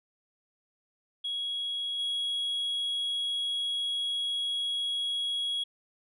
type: tone with level steps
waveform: sine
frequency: 3322 Hz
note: G#7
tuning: in tune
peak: -29 / -26 dBFS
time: 1.24-5.64 s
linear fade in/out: 10 ms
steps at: 1.98 s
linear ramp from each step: 20 ms
effects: tanh soft clip ceiling -27 dBFS